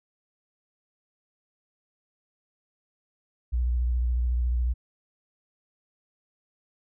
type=tone with vibrato; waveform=sine; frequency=60.7 Hz; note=B1; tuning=29 cents flat; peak=-22 dBFS; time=3.52-4.74 s; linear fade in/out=20 ms; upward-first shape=sine; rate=14 Hz; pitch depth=53 cents each way; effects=none